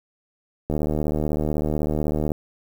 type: click train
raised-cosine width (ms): 2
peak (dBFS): -11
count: 124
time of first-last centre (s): 0.7-2.318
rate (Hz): 76
effects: 7-bit